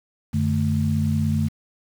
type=tone cluster; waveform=sine; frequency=92.9 / 149.3 / 219.7 Hz; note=F#2 / D3 / A3; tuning=+7 / +29 / -2 cents; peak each=-23 dBFS; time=0.33-1.49 s; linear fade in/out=20 ms; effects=7-bit